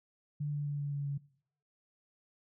sine tone with pitch steps, 146.83 / 145.73 / 144.64 / 143.56 / 142.49 / 141.42 Hz, D3 / D3 / D3 / D3 / C#3 / C#3, 0 / -13 / -26 / -39 / +48 / +35 cents, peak -32 dBFS, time 0.4-1.18 s, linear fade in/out 10 ms, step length 130 ms, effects noise-tail reverb RT60 0.6 s tail -21 dB re dry

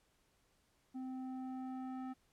square tone with low-pass filter sweep, 259 Hz, C4, 17 cents flat, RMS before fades -44 dBFS, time 0.94-2.14 s, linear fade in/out 20 ms, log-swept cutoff 550 to 1200 Hz, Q 1.2, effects pink hiss -75 dBFS RMS until 2.32 s + low-pass 12000 Hz 12 dB/octave

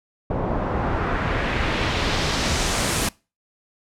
pink noise with low-pass filter sweep, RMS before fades -23 dBFS, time 0.3-3.09 s, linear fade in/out 5 ms, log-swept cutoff 710 to 11000 Hz, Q 1.2, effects noise-tail reverb RT60 0.3 s tail -24 dB re dry

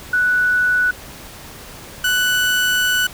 sine / 30% pulse tone pair in turn, 1480 / 1486 Hz, F#6 / F#6, 0 / +7 cents, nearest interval unison, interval 7 cents, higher second, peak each -13 / -12 dBFS, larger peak second, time 0.13-0.91 / 2.04-3.07 s, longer second, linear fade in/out 5 ms, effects pink hiss -37 dBFS RMS until 3.13 s

